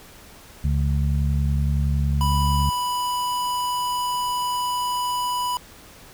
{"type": "harmonic tone", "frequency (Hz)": 70.8, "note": "C#2", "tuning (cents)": 37, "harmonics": [1, 2, 3], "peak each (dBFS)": [-20, -23, -31], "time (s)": [0.64, 2.7], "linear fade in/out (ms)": 5}
{"type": "tone", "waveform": "square", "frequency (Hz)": 987.8, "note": "B5", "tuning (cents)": 0, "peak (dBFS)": -23, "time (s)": [2.21, 5.57], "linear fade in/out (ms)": 0}
{"effects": ["pink hiss -46 dBFS RMS until 6.13 s"]}